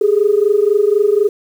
sine tone pair together, 401.4 / 425.4 Hz, G4 / G#4, +41 / +42 cents, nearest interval minor second, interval 101 cents, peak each -12 dBFS, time 0.01-1.29 s, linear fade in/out 5 ms, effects tanh soft clip ceiling -2 dBFS + 7-bit

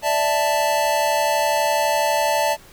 square chord, D suspended second, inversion none, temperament equal, 587.3 / 659.3 / 880 Hz, D5 / E5 / A5, 0 / 0 / 0 cents, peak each -23 / -24 / -21 dBFS, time 0.02-2.57 s, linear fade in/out 50 ms, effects pink hiss -47 dBFS RMS until 2.72 s

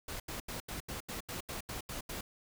pink noise bursts, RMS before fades -41 dBFS, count 11, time 0.08-2.21 s, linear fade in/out 5 ms, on 120 ms, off 81 ms, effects none

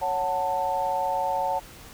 sine chord, F# minor, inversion second, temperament just, 555 / 740 / 888 Hz, C#5 / F#5 / A5, +2 / 0 / +16 cents, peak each -30 / -28 / -26 dBFS, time 0.01-1.6 s, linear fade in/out 20 ms, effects pink hiss -46 dBFS RMS until 1.93 s

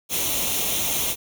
white noise with comb filter, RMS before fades -24 dBFS, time 0.09-1.16 s, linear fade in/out 50 ms, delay 0.31 ms, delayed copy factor +0.65, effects none

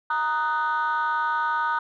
sine chord, D# minor, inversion second, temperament just, 933.4 / 1244.5 / 1493.4 Hz, A#5 / D#6 / F#6, +2 / 0 / +16 cents, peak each -24 / -25 / -26 dBFS, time 0.1-1.79 s, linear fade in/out 5 ms, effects tanh soft clip ceiling -17 dBFS

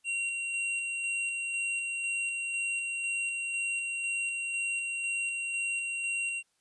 square tone with tremolo, 2751 Hz, F7, 27 cents flat, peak -30 dBFS, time 0.04-6.43 s, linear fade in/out 50 ms, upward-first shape square, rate 2 Hz, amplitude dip 25%, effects white hiss -74 dBFS RMS until 6.6 s + resampled to 24000 Hz

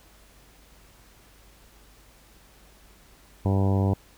harmonic tone, 97.5 Hz, G2, 9 cents flat, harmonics 1 / 2 / 3 / 4 / 5 / 6 / 7 / 8 / 9 / 10, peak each -21 / -27 / -31 / -33 / -35 / -37 / -38 / -39 / -40 / -41 dBFS, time 3.45-3.94 s, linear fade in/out 5 ms, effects added 50 Hz sine -56 dBFS peak until 4.17 s + pink hiss -56 dBFS RMS until 4.17 s

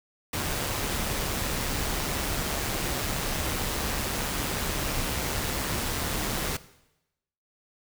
pink noise with amplitude modulation, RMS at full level -28 dBFS, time 0.33-6.57 s, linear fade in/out 5 ms, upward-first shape sine, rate 143 Hz, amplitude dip 35%, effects noise-tail reverb RT60 0.9 s tail -17 dB re dry

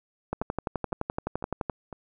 two click trains, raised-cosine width 1 ms, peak -24 / -14 dBFS, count 4 / 17, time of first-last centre 0.42-1.928 / 0.33-1.698 s, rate 1.99 / 11.7 Hz, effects none

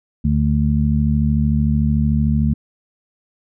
harmonic tone, 73.42 Hz, D2, in tune, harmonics 1 / 2 / 3, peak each -18 / -18 / -18 dBFS, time 0.24-2.54 s, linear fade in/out 10 ms, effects none

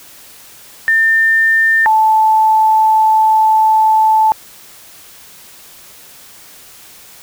sine tone pair in turn, 1800 / 874.4 Hz, A6 / A5, +39 / -11 cents, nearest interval octave, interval 1250 cents, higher first, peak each -8 / -7 dBFS, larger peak second, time 0.88-1.86 / 1.86-4.32 s, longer second, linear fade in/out 0 ms, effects white hiss -39 dBFS RMS until 7.22 s

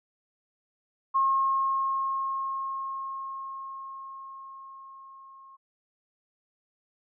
sine tone with level ramp, 1078 Hz, C#6, 49 cents flat, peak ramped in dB -20 to -48 dBFS, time 1.14-5.57 s, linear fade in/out 20 ms, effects none

